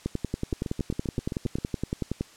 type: two click trains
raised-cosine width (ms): 3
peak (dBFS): -14 / -18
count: 24 / 9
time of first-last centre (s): 0.06-2.21 / 0.53-1.585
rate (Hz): 10.7 / 7.58
effects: white hiss -52 dBFS RMS until 2.36 s + low-pass 8000 Hz 12 dB/octave